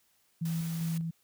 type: tone with tremolo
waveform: sine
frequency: 164.81 Hz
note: E3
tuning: in tune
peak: -29 dBFS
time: 0.41-1.11 s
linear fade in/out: 10 ms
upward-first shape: square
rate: 2.5 Hz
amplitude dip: 25%
type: noise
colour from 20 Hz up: white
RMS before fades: -46 dBFS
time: 0.45-0.98 s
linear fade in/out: 5 ms
effects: white hiss -70 dBFS RMS until 1.23 s